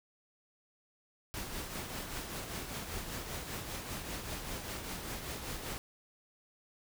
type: noise with tremolo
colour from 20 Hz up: pink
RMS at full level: -39 dBFS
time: 1.34-5.78 s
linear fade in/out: 0 ms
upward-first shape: triangle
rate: 5.1 Hz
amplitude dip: 50%
effects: none